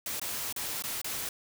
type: noise with dropouts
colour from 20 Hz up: white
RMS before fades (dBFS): -35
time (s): 0.06-1.29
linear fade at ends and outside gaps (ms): 2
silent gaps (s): 0.197-0.215 / 0.526-0.562 / 0.823-0.838 / 1.016-1.044
effects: none